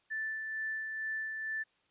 sine tone with tremolo, 1760 Hz, A6, in tune, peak -33 dBFS, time 0.1-1.64 s, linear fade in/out 20 ms, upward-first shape sine, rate 2.2 Hz, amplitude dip 35%, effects white hiss -72 dBFS RMS until 1.9 s + resampled to 8000 Hz

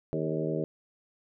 harmonic tone with a mistuned harmonic, 78.8 Hz, D#2, 23 cents sharp, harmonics 2 / 3 / 4 / 5 / 6 / 7 / 8, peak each -33 / -39 / -35 / -34 / -36 / -37 / -39 dBFS, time 0.13-0.64 s, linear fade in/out 0 ms, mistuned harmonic 6, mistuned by -44 cents, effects none

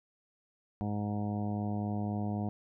harmonic tone, 103.83 Hz, G#2, in tune, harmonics 1 / 2 / 3 / 4 / 5 / 6 / 7 / 8 / 9, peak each -35 / -34 / -42 / -48 / -49 / -48 / -43 / -52 / -52 dBFS, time 0.81-2.49 s, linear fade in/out 0 ms, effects none

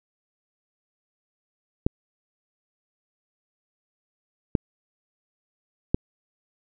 clicks, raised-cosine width 3 ms, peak -6 dBFS, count 3, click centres 1.865 / 4.552 / 5.945 s, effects none

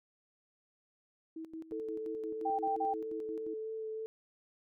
sine tone with tremolo, 322.3 Hz, E4, 39 cents flat, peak -40 dBFS, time 1.36-3.54 s, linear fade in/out 5 ms, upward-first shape square, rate 5.7 Hz, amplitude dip 75%
sine tone with vibrato, 440 Hz, A4, in tune, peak -37 dBFS, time 1.72-4.06 s, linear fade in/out 0 ms, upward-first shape sine, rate 3.1 Hz, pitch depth 12 cents each way
sine tone bursts, 784 Hz, G5, in tune, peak -30 dBFS, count 3, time 2.45-2.94 s, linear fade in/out 10 ms, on 140 ms, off 35 ms
effects none

